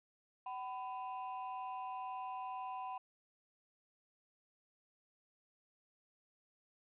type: ring-modulated tone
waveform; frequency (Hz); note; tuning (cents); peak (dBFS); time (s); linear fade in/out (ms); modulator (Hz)
triangle; 880; A5; 0; -36; 0.46-2.98; 5; 121
effects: resampled to 8000 Hz + 12-bit